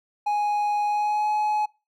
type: tone with pitch glide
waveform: triangle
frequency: 830.6 to 846.1 Hz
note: G#5 to G#5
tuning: 0 to +32 cents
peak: -19 dBFS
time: 0.26-1.66 s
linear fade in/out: 10 ms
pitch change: +32 cents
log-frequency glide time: 0.86-1.29 s
effects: noise-tail reverb RT60 0.3 s tail -25 dB re dry